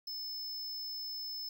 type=tone; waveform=square; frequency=5240 Hz; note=E8; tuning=11 cents flat; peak=-39 dBFS; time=0.07-1.49 s; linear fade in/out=5 ms; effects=none

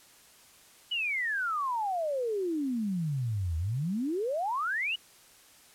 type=exponential two-way sweep; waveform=sine; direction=down then up; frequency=3000 to 77.78 to 3000 Hz; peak=-28 dBFS; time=0.91-4.96 s; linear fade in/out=10 ms; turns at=3.57 s; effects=white hiss -57 dBFS RMS until 5.74 s + low-pass 12000 Hz 12 dB/octave

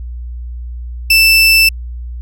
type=tone; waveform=30% pulse; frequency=2655 Hz; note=E7; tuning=12 cents sharp; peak=-3 dBFS; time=1.1-1.69 s; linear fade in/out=5 ms; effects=added 60 Hz sine -22 dBFS peak until 2.21 s

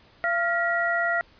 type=tone cluster; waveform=sine; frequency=682 / 1397 / 1918 Hz; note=F5 / F6 / A#6; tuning=-41 / 0 / +49 cents; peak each=-26 dBFS; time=0.24-1.21 s; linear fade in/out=0 ms; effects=pink hiss -56 dBFS RMS until 1.39 s + resampled to 11025 Hz

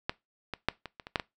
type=clicks; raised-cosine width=0.3 ms; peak=-12 / -18 / -8 / -23 / -26 / -25 / -10 / -16 dBFS; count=8; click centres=0.095 / 0.537 / 0.686 / 0.857 / 0.998 / 1.069 / 1.158 / 1.198 s; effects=noise-tail reverb RT60 0.2 s tail -21 dB re dry

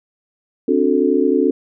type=chord; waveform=sine; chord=D dominant seventh; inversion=third; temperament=just; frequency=264.3 / 293.7 / 367.1 / 440.5 Hz; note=C4 / D4 / F#4 / A4; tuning=+18 / 0 / -14 / +2 cents; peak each=-18 dBFS; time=0.68-1.51 s; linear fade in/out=5 ms; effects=none

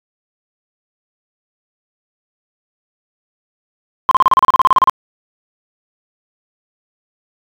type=tone bursts; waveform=sine; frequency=1051 Hz; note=C6; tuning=7 cents sharp; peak=-4 dBFS; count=15; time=4.09-4.896 s; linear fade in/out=0 ms; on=22 ms; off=34 ms; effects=tanh soft clip ceiling -2 dBFS

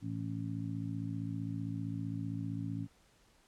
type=harmonic tone; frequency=55.4 Hz; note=A1; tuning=13 cents sharp; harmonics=2 / 3 / 4 / 5; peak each=-39 / -41 / -46 / -41 dBFS; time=0.01-2.88 s; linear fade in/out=50 ms; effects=pink hiss -67 dBFS RMS until 3.47 s + low-pass 10000 Hz 12 dB/octave

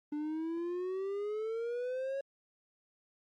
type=exponential sweep; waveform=triangle; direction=up; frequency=293.7 to 554.4 Hz; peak=-32 dBFS; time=0.12-2.21 s; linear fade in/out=5 ms; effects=Opus 32 kbps

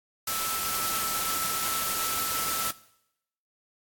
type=tone in noise; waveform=sine; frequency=1318.5 Hz; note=E6; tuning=in tune; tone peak=-34 dBFS; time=0.27-2.71 s; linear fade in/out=5 ms; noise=white; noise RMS=-30 dBFS; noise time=0.27-2.71 s; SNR=-7 dB; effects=noise-tail reverb RT60 0.8 s tail -19 dB re dry + AAC 64 kbps

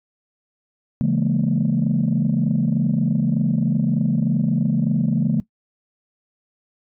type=chord; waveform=sine; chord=A# half-diminished seventh; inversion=first; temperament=just; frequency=139.85 / 167.82 / 209.8 / 233.1 Hz; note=C#3 / E3 / G#3 / A#3; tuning=+16 / +31 / +18 / 0 cents; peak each=-21 dBFS; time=1.01-5.4 s; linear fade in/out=0 ms; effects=noise-tail reverb RT60 0.1 s tail -19 dB re dry + tanh soft clip ceiling -10 dBFS

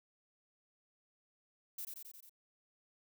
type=noise with echo; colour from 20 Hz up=violet; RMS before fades=-43 dBFS; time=1.78-1.85 s; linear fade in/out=5 ms; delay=89 ms; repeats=5; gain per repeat=-3 dB; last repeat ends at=2.295 s; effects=none

